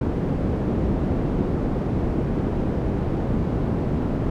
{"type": "low-pass noise", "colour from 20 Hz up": "white", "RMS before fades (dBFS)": -23, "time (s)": [0.01, 4.3], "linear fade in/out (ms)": 5, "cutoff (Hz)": 280, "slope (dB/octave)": 12, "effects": []}